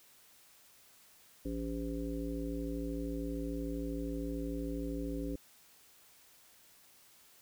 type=harmonic tone; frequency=56.5 Hz; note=A1; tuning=47 cents sharp; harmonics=1 / 3 / 5 / 7 / 9; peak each=-40 / -45 / -38 / -45 / -45 dBFS; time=1.45-5.36 s; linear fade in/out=5 ms; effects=white hiss -62 dBFS RMS until 7.41 s